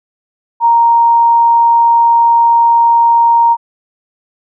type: tone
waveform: sine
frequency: 932.3 Hz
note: A#5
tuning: in tune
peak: -5 dBFS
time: 0.6-3.57 s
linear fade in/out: 50 ms
effects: none